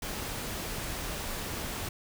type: noise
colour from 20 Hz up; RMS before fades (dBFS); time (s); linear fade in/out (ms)
pink; -36; 0.02-1.89; 5
effects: none